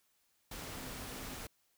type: tone in noise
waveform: sine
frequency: 255.5 Hz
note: C4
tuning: 41 cents flat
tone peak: -52 dBFS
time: 0.75-1.35 s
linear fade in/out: 5 ms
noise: pink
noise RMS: -45 dBFS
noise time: 0.51-1.47 s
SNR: -10 dB
effects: white hiss -75 dBFS RMS until 1.77 s